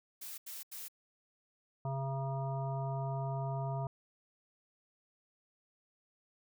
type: noise bursts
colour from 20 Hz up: blue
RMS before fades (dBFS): -45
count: 3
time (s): 0.21-0.884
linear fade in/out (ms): 10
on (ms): 170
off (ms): 82
type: harmonic tone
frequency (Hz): 135.5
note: C#3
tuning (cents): -39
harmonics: 1 / 3 / 5 / 7 / 9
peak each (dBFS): -35 / -48 / -41 / -44 / -51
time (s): 1.85-3.87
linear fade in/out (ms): 2
effects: none